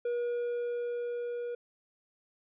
triangle tone with level ramp, 480 Hz, B4, 49 cents flat, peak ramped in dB -27 to -32 dBFS, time 0.05-1.55 s, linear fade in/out 5 ms, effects resampled to 8000 Hz

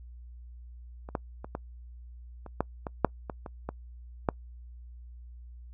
clicks, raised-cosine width 1 ms, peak -28 / -15 / -25 / -19 / -29 / -12 / -20 / -6 / -20 / -25 / -19 / -10 dBFS, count 12, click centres 1.089 / 1.152 / 1.445 / 1.551 / 2.463 / 2.606 / 2.868 / 3.047 / 3.298 / 3.462 / 3.69 / 4.288 s, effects noise-tail reverb RT60 0.1 s tail -26 dB re dry + added 60 Hz sine -44 dBFS peak until 5.73 s

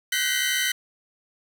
sawtooth tone cluster, 1494 / 1564 / 1924 / 2067 / 3060 Hz, F#6 / G6 / B6 / C7 / G7, +16 / -4 / -46 / -22 / -42 cents, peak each -26 / -29 / -24 / -26 / -24 dBFS, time 0.12-0.72 s, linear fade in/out 5 ms, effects none

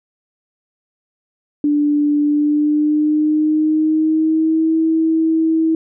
sine tone with pitch glide, 293.7 to 322.1 Hz, D4 to E4, 0 to -40 cents, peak -12 dBFS, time 1.64-5.75 s, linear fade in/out 2 ms, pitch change +160 cents, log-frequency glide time 2.22-4.74 s, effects none

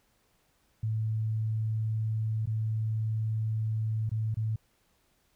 sine tone with dropouts, 109.9 Hz, A2, 2 cents flat, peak -27 dBFS, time 0.83-4.56 s, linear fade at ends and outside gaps 5 ms, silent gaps 2.458-2.472 / 4.094-4.115 / 4.344-4.369 s, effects pink hiss -70 dBFS RMS until 5.35 s

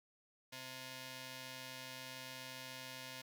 5% pulse ring-modulated tone, 389.6 Hz, G4, 11 cents flat, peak -33 dBFS, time 0.52-3.22 s, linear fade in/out 10 ms, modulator 1300 Hz, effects none

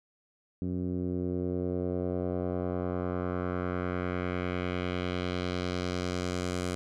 10% pulse tone with low-pass filter sweep, 90 Hz, F#2, 47 cents flat, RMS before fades -32 dBFS, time 0.62-6.75 s, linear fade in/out 0 ms, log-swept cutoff 250 to 8600 Hz, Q 1.4, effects none

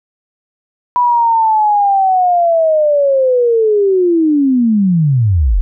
sine linear sweep, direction down, 987.8 to 36.71 Hz, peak -8 dBFS, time 0.96-5.61 s, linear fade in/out 0 ms, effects none

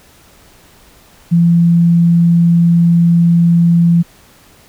sine tone, 170 Hz, F3, 46 cents flat, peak -6 dBFS, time 1.31-4.03 s, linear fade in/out 20 ms, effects pink hiss -45 dBFS RMS until 4.68 s

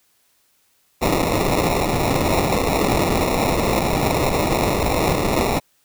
blue noise with sample-and-hold, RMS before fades -19 dBFS, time 1.01-5.6 s, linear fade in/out 20 ms, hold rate 1575 Hz, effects white hiss -62 dBFS RMS until 5.84 s

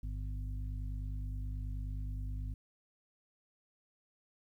harmonic tone with a mistuned harmonic, 50.6 Hz, G#1, 44 cents flat, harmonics 1 / 2 / 3 / 5, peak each -37 / -43 / -51 / -53 dBFS, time 0.03-2.54 s, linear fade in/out 5 ms, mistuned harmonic 1, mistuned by +39 cents, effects 12-bit

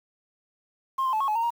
sine tone with pitch steps, 1063 / 1044 / 868 / 1096 / 852 / 919 / 940 Hz, C6 / C6 / A5 / C#6 / G#5 / A#5 / A#5, +27 / -4 / -24 / -20 / +44 / -25 / +14 cents, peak -21 dBFS, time 0.98-1.505 s, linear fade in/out 10 ms, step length 75 ms, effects tanh soft clip ceiling -19 dBFS + 8-bit

